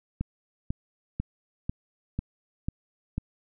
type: click train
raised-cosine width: 5 ms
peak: -16 dBFS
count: 7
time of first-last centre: 0.21-3.18 s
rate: 2.02 Hz
effects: none